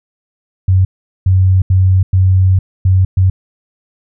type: tone bursts at uneven times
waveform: sine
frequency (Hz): 93.7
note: F#2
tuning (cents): +22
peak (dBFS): -6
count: 6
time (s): 0.68-0.85 / 1.26-1.62 / 1.7-2.03 / 2.13-2.59 / 2.85-3.05 / 3.17-3.3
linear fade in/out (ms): 5
effects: none